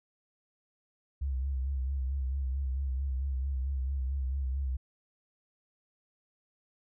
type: tone with vibrato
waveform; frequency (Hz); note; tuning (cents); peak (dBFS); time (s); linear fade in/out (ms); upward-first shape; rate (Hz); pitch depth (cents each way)
sine; 66.7; C2; +34; -29; 1.21-4.77; 10; sine; 4.5; 70
effects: none